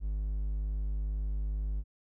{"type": "tone", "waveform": "triangle", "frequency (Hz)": 51.1, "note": "G#1", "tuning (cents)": -27, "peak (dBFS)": -28, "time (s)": [0, 1.84], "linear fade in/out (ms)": 50, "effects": []}